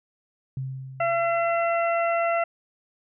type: tone with exponential decay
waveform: sine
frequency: 132.3 Hz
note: C3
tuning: 20 cents sharp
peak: -26 dBFS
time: 0.57-1.86 s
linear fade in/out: 2 ms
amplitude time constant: 280 ms
type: harmonic tone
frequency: 677 Hz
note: E5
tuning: 46 cents sharp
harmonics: 1 / 2 / 3 / 4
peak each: -22 / -28 / -32 / -34 dBFS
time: 1-2.44 s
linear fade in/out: 5 ms
effects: none